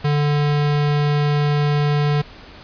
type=tone; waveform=square; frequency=146.83 Hz; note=D3; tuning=in tune; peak=-16 dBFS; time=0.04-2.22 s; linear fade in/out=10 ms; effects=pink hiss -41 dBFS RMS until 2.63 s + resampled to 11025 Hz